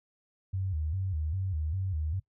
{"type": "tone with vibrato", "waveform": "sine", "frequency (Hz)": 85.7, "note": "F2", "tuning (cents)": -32, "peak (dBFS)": -29, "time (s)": [0.53, 2.2], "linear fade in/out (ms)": 10, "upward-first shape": "square", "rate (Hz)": 2.5, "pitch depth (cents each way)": 180, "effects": ["noise-tail reverb RT60 0.1 s tail -19 dB re dry"]}